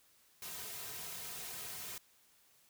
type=noise with comb filter; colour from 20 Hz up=white; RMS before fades=-45 dBFS; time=0.42-1.98 s; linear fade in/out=2 ms; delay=3.5 ms; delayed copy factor=-0.6; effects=white hiss -68 dBFS RMS until 2.69 s